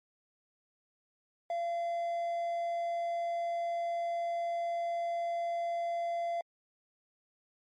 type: tone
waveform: triangle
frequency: 684 Hz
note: F5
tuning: 36 cents flat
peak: -29 dBFS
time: 1.5-6.41 s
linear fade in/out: 2 ms
effects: MP3 48 kbps